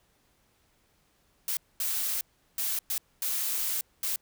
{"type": "noise bursts at uneven times", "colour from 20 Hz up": "blue", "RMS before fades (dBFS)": -30, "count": 6, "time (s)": [[1.48, 1.57], [1.8, 2.21], [2.58, 2.79], [2.9, 2.98], [3.22, 3.81], [4.03, 4.16]], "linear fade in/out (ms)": 2, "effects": ["pink hiss -68 dBFS RMS until 4.21 s"]}